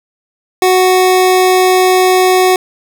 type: tone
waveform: 25% pulse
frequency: 370 Hz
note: F#4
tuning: in tune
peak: -3 dBFS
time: 0.62-2.56 s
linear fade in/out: 2 ms
effects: none